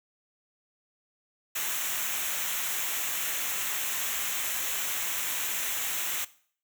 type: noise with comb filter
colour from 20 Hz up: white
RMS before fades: -31 dBFS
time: 1.55-6.25 s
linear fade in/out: 10 ms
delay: 0.21 ms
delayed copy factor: -0.65
effects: noise-tail reverb RT60 0.5 s tail -18 dB re dry